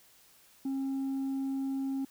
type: tone with tanh clipping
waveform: triangle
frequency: 270 Hz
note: C#4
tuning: 45 cents flat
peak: -31 dBFS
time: 0.65-2.05 s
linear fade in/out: 5 ms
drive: 7 dB
effects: white hiss -61 dBFS RMS until 2.1 s